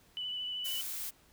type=tone with vibrato; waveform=sine; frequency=2979 Hz; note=F#7; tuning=11 cents sharp; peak=-35 dBFS; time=0.17-0.81 s; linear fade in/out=0 ms; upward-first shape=triangle; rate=13 Hz; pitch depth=21 cents each way
type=noise; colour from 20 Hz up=blue; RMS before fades=-39 dBFS; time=0.64-1.11 s; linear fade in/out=20 ms
effects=pink hiss -64 dBFS RMS until 1.32 s